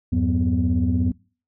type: tone cluster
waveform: sine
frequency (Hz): 83.3 / 100.1 / 182.6 / 248.2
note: E2 / G2 / F#3 / B3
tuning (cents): +19 / +37 / -23 / +9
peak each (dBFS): -21 / -23 / -26 / -21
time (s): 0.12-1.12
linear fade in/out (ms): 10
effects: noise-tail reverb RT60 0.4 s tail -25 dB re dry + tanh soft clip ceiling -11 dBFS